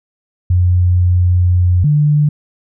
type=tone pair in turn; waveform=sine; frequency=89.5 / 148.36 Hz; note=F2 / D3; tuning=+43 / +18 cents; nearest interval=major sixth; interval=875 cents; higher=second; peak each=-8 dBFS; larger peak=neither; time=0.5-1.84 / 1.84-2.29 s; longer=first; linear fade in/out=5 ms; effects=none